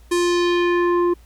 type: tone with low-pass filter sweep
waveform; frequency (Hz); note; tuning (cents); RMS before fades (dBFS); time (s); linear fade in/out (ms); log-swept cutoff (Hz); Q
square; 349.9; F4; +3; -18; 0.11-1.14; 10; 10000 to 760; 1.5
effects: added 58 Hz sine -45 dBFS peak until 1.25 s + pink hiss -56 dBFS RMS until 1.25 s